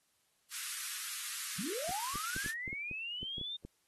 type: high-pass noise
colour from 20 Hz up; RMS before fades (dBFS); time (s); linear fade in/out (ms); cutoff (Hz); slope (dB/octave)
white; -40; 0.5-2.54; 50; 1200; 48
type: linear sweep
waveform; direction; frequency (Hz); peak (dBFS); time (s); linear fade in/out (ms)
sine; up; 152.3 to 3664; -38; 1.58-3.57; 10
type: clicks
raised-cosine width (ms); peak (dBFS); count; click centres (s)
3; -32; 11; 1.893 / 2.157 / 2.364 / 2.462 / 2.678 / 2.729 / 2.913 / 3.23 / 3.382 / 3.413 / 3.65
effects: white hiss -75 dBFS RMS until 3.87 s + AAC 32 kbps